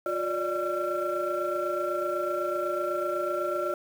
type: tone cluster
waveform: sine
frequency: 356.5 / 575 / 603 / 1359 Hz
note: F4 / D5 / D5 / F6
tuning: +36 / -37 / +46 / -48 cents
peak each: -31 dBFS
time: 0.06-3.74 s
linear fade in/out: 2 ms
effects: tanh soft clip ceiling -20 dBFS + 8-bit